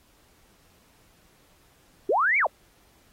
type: linear two-way sweep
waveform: sine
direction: up then down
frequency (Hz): 330.7 to 2349 to 464.4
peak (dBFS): -19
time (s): 2.09-2.47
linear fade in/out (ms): 5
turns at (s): 2.38
effects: pink hiss -61 dBFS RMS until 3.12 s + AAC 48 kbps